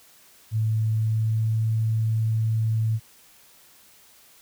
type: tone with pitch glide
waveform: sine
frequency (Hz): 110 to 111.15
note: A2 to A2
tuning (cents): 0 to +18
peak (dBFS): -20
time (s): 0.51-3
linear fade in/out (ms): 50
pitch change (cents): +18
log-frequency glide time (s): 0.94-1.64
effects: white hiss -54 dBFS RMS until 4.41 s